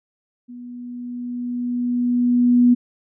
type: tone with level ramp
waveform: sine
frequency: 244.1 Hz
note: B3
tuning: 20 cents flat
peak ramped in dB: -34 to -9 dBFS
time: 0.48-2.75 s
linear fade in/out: 20 ms
effects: none